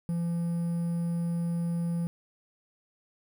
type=tone with quantisation; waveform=triangle; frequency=170 Hz; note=F3; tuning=46 cents flat; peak=-25 dBFS; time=0.09-2.07 s; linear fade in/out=0 ms; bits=9; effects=none